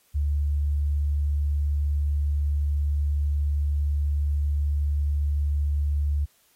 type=tone; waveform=sine; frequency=72.7 Hz; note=D2; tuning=17 cents flat; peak=-21 dBFS; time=0.14-6.26 s; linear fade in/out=20 ms; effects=white hiss -63 dBFS RMS until 6.55 s + AAC 48 kbps